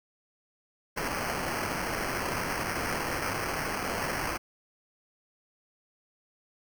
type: noise with sample-and-hold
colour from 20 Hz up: white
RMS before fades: -32 dBFS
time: 0.96-4.38 s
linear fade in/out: 20 ms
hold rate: 3675 Hz
effects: none

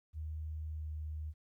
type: tone with pitch glide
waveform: sine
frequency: 77.78 to 76.98 Hz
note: D#2 to D#2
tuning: 0 to -18 cents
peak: -38 dBFS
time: 0.13-1.34 s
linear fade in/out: 50 ms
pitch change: -18 cents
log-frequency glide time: 0.74-0.85 s
effects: 13-bit

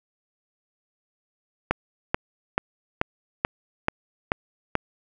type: click train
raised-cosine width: 0.5 ms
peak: -5 dBFS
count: 8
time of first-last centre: 1.71-4.753 s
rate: 2.3 Hz
effects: none

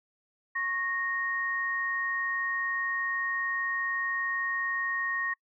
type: tone pair together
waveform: sine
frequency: 1096 / 1862.5 Hz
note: C#6 / A#6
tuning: -20 / -2 cents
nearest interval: major sixth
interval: 918 cents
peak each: -35 / -29 dBFS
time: 0.55-5.34 s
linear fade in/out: 10 ms
effects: noise-tail reverb RT60 0.1 s tail -26 dB re dry

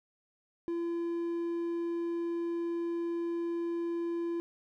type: tone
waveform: triangle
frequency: 339.7 Hz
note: F4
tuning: 48 cents flat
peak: -29 dBFS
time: 0.68-4.4 s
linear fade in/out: 0 ms
effects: none

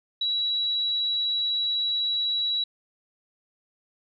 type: tone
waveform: sine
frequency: 3904 Hz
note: B7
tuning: 21 cents flat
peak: -23 dBFS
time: 0.21-2.64 s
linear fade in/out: 5 ms
effects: none

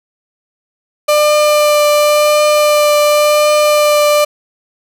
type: tone with vibrato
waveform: 35% pulse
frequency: 596 Hz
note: D5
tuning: 25 cents sharp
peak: -6 dBFS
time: 1.08-4.25 s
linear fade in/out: 10 ms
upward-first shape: triangle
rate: 0.92 Hz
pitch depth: 12 cents each way
effects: none

